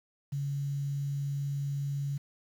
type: tone with quantisation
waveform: sine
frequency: 140.8 Hz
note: C#3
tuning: 27 cents sharp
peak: -30 dBFS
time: 0.32-2.18 s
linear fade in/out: 10 ms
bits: 9
effects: none